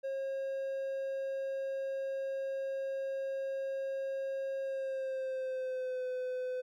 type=tone with pitch glide; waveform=triangle; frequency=540 to 506.8 Hz; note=C#5 to B4; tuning=-45 to +45 cents; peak=-32 dBFS; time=0.03-6.62 s; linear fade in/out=20 ms; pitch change=-110 cents; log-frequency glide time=4.63-6.06 s; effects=none